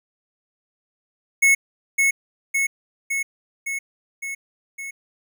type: tone with echo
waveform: square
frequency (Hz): 2192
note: C#7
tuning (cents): -20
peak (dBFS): -13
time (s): 1.42-1.55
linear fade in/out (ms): 10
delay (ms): 560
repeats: 6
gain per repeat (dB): -3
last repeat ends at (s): 4.91
effects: none